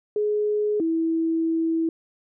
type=tone pair in turn; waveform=sine; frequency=419.9 / 326.6 Hz; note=G#4 / E4; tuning=+19 / -16 cents; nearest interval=major third; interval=435 cents; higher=first; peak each=-20 dBFS; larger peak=neither; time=0.16-0.8 / 0.8-1.89 s; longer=second; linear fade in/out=2 ms; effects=none